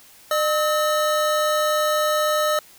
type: tone pair together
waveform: square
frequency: 606.4 / 1285 Hz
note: D#5 / E6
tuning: -45 / -45 cents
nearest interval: octave + minor second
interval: 1300 cents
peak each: -21 / -23 dBFS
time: 0.31-2.59 s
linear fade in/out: 2 ms
effects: white hiss -49 dBFS RMS until 2.78 s